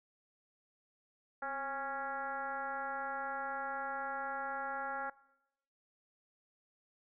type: tone with frequency modulation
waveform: sine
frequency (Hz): 1102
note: C#6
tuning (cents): -11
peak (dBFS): -36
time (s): 1.42-5.1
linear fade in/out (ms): 5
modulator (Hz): 280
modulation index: 2
effects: noise-tail reverb RT60 0.9 s tail -22 dB re dry